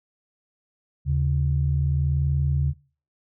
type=tone pair together; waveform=sine; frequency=77.78 / 138.59 Hz; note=D#2 / C#3; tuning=0 / 0 cents; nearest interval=minor seventh; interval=1000 cents; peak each=-22 / -21 dBFS; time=1.05-2.74 s; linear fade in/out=50 ms; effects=noise-tail reverb RT60 0.4 s tail -22 dB re dry + tanh soft clip ceiling -11 dBFS